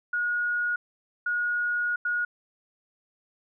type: tone bursts at uneven times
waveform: sine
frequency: 1445 Hz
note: F#6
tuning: 41 cents flat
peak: -24 dBFS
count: 3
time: 0.13-0.76 / 1.26-1.96 / 2.05-2.25 s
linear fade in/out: 5 ms
effects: none